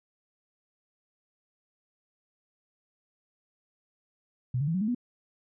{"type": "tone with pitch steps", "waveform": "sine", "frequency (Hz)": [125.5, 143.33, 163.7, 186.95, 213.5, 243.9], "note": ["B2", "D3", "E3", "F#3", "G#3", "B3"], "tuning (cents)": [28, -42, -12, 18, 48, -21], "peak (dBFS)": -25, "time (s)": [4.54, 4.948], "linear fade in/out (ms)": 5, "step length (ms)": 68, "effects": []}